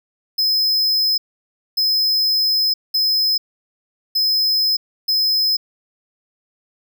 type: tone bursts at uneven times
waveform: square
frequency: 5100 Hz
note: D#8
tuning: 42 cents sharp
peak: -15 dBFS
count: 5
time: 0.38-1.18 / 1.77-2.74 / 2.94-3.38 / 4.15-4.77 / 5.08-5.57 s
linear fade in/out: 10 ms
effects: none